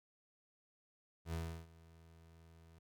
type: tone with ADSR envelope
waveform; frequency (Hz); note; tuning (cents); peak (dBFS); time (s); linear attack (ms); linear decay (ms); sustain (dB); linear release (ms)
30% pulse; 82.41; E2; 0; -35; 1.25-2.79; 82; 330; -22; 6
effects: none